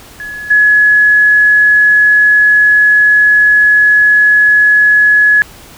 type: tone with level steps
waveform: sine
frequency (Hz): 1693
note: G#6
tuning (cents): +33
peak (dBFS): -21 / -4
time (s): 0.2-5.42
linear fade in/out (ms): 0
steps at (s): 0.5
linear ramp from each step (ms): 10
effects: pink hiss -36 dBFS RMS until 5.77 s